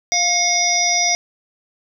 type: harmonic tone with a mistuned harmonic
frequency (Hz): 721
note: F#5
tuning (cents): -45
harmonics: 1 / 3 / 5 / 7 / 8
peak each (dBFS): -22 / -21 / -28 / -21 / -18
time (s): 0.12-1.15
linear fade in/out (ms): 0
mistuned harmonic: 1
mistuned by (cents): -51
effects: 8-bit